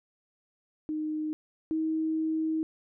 sine tone pair in turn, 308.4 / 317.4 Hz, D#4 / D#4, -15 / +35 cents, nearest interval unison, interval 50 cents, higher second, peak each -29 / -26 dBFS, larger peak second, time 0.89-1.33 / 1.71-2.63 s, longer second, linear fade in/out 0 ms, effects none

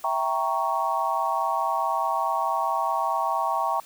sine chord, E diminished seventh, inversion none, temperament equal, 659.3 / 784 / 932.3 / 1108.7 Hz, E5 / G5 / Bb5 / Db6, 0 / 0 / 0 / 0 cents, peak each -30 / -28 / -27 / -27 dBFS, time 0.04-3.8 s, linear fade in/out 2 ms, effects white hiss -50 dBFS RMS until 3.85 s

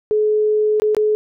sine tone with dropouts, 426.3 Hz, G#4, 45 cents sharp, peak -13 dBFS, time 0.11-1.15 s, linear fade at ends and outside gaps 0 ms, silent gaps 0.799-0.82 / 0.948-0.967 s, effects none

